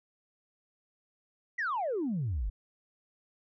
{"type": "exponential sweep", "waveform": "sine", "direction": "down", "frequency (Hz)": [2026, 43.06], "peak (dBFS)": -28, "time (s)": [1.58, 2.5], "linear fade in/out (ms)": 10, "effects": ["tanh soft clip ceiling -26 dBFS"]}